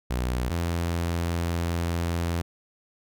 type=tone pair in turn; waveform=sawtooth; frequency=61.74 / 84.99 Hz; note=B1 / F2; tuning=0 / -47 cents; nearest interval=tritone; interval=553 cents; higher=second; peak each=-21 dBFS; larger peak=neither; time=0.1-0.5 / 0.5-2.42 s; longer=second; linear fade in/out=10 ms; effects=none